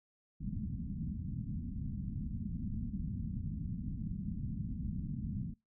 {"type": "low-pass noise", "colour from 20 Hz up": "white", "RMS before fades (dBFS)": -39, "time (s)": [0.4, 5.54], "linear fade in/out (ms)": 10, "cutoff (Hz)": 230, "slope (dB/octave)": 48, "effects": ["noise-tail reverb RT60 0.2 s tail -23 dB re dry"]}